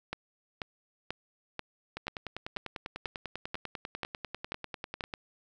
two click trains, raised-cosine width 0.3 ms, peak -18 / -21 dBFS, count 11 / 33, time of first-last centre 0.13-5.008 / 1.97-5.138 s, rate 2.05 / 10.1 Hz, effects none

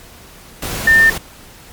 sine tone in noise, 1800 Hz, A6, 39 cents sharp, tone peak -6 dBFS, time 0.87-1.1 s, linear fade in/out 5 ms, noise pink, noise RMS -23 dBFS, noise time 0.62-1.18 s, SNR +14 dB, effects pink hiss -40 dBFS RMS until 1.72 s + MP3 96 kbps

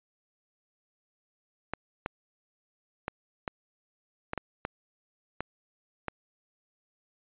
clicks, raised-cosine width 0.5 ms, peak -16 dBFS, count 9, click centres 1.736 / 2.061 / 3.081 / 3.478 / 4.334 / 4.377 / 4.651 / 5.406 / 6.083 s, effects resampled to 8000 Hz

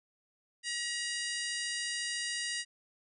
harmonic tone, 954 Hz, A#5, 40 cents sharp, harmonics 2 / 3 / 4 / 5 / 6 / 7 / 8 / 9 / 10, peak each -38 / -41 / -44 / -40 / -45 / -46 / -47 / -45 / -48 dBFS, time 0.63-2.65 s, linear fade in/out 50 ms, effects none

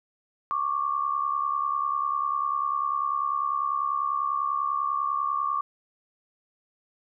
sine tone pair together, 1104.6 / 1174.7 Hz, C#6 / D6, -6 / 0 cents, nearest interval minor second, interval 106 cents, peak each -27 dBFS, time 0.51-5.61 s, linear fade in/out 0 ms, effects none

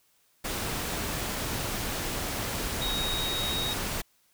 sine tone in noise, 3771 Hz, A#7, 19 cents sharp, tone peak -30 dBFS, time 2.81-3.74 s, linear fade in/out 10 ms, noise pink, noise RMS -32 dBFS, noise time 0.44-4.02 s, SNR -1 dB, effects white hiss -67 dBFS RMS until 4.33 s

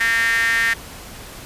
sawtooth tone with high-pass filter, 228.8 Hz, A#3, 32 cents flat, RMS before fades -18 dBFS, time 0-0.74 s, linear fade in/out 10 ms, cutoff 1800 Hz, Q 9.4, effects pink hiss -37 dBFS RMS until 1.45 s + resampled to 32000 Hz

